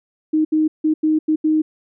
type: tone bursts at uneven times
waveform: sine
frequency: 311.1 Hz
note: D#4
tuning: in tune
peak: -13 dBFS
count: 6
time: 0.33-0.45 / 0.52-0.68 / 0.84-0.94 / 1.03-1.19 / 1.28-1.36 / 1.44-1.62 s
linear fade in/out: 10 ms
effects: none